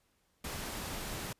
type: noise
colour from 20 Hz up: pink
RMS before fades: -40 dBFS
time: 0.44-1.33 s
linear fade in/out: 5 ms
effects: pink hiss -74 dBFS RMS until 1.39 s + resampled to 32000 Hz